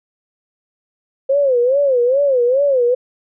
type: tone with vibrato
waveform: sine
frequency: 524 Hz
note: C5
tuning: 2 cents sharp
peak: -11 dBFS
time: 1.29-2.95 s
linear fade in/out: 10 ms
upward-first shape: sine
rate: 2.4 Hz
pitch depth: 160 cents each way
effects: none